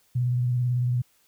sine tone with vibrato, 123.47 Hz, B2, in tune, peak -21 dBFS, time 0.15-1.02 s, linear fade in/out 10 ms, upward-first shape sine, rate 18 Hz, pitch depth 36 cents each way, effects white hiss -64 dBFS RMS until 1.27 s

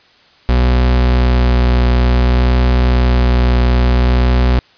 40% pulse tone with vibrato, 61.74 Hz, B1, in tune, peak -8 dBFS, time 0.49-4.59 s, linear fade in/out 0 ms, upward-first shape triangle, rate 0.57 Hz, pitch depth 14 cents each way, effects white hiss -48 dBFS RMS until 4.77 s + resampled to 11025 Hz

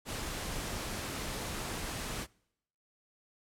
pink noise, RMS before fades -38 dBFS, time 0.05-2.27 s, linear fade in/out 50 ms, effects noise-tail reverb RT60 0.8 s tail -26 dB re dry + low-pass 12000 Hz 12 dB/octave

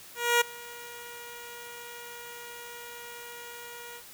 10% pulse tone with ADSR envelope, 476.4 Hz, A#4, 38 cents sharp, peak -11 dBFS, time 0.15-4.03 s, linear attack 260 ms, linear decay 11 ms, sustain -23 dB, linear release 70 ms, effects white hiss -49 dBFS RMS until 4.13 s

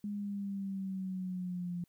sine linear sweep, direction down, 206.6 to 173.8 Hz, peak -35 dBFS, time 0.04-1.84 s, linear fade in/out 2 ms, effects white hiss -75 dBFS RMS until 1.88 s

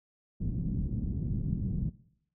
white low-pass noise, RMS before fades -32 dBFS, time 0.4-1.9 s, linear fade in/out 10 ms, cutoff 200 Hz, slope 24 dB/octave, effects noise-tail reverb RT60 0.7 s tail -19 dB re dry

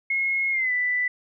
sine tone with pitch glide, 2164 to 1984.4 Hz, C#7 to B6, -42 to +8 cents, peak -21 dBFS, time 0.1-1.08 s, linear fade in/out 5 ms, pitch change -150 cents, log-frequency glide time 0.51-0.72 s, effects none

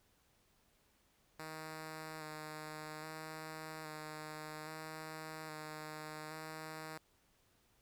5% pulse tone with vibrato, 155.8 Hz, D#3, 3 cents sharp, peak -34 dBFS, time 1.39-6.98 s, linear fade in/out 5 ms, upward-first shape square, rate 0.61 Hz, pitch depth 17 cents each way, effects pink hiss -73 dBFS RMS until 7.81 s

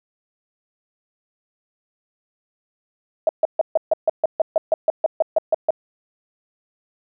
sine tone bursts, 637 Hz, D#5, 41 cents sharp, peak -12 dBFS, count 16, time 3.27-5.706 s, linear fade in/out 2 ms, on 21 ms, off 140 ms, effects none

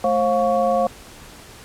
sine tone cluster, 218.6 / 536 / 707 / 1119 Hz, A3 / C5 / F5 / C#6, -11 / +42 / +21 / +16 cents, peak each -26 / -19 / -19 / -27 dBFS, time 0.04-0.87 s, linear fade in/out 2 ms, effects pink hiss -42 dBFS RMS until 1.64 s + low-pass 12000 Hz 12 dB/octave

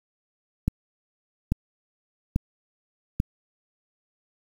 click train, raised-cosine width 5 ms, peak -9 dBFS, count 4, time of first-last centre 0.68-3.201 s, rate 1.19 Hz, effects 7-bit

